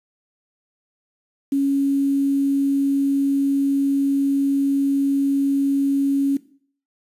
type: tone with quantisation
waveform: sine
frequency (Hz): 277.2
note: C#4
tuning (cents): 0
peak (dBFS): -16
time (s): 1.52-6.37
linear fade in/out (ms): 5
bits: 7
effects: noise-tail reverb RT60 0.5 s tail -17 dB re dry + resampled to 32000 Hz